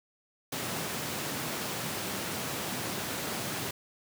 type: high-pass noise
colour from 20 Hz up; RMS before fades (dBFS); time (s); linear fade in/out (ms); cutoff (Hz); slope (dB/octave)
pink; -35; 0.52-3.71; 5; 110; 24
effects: none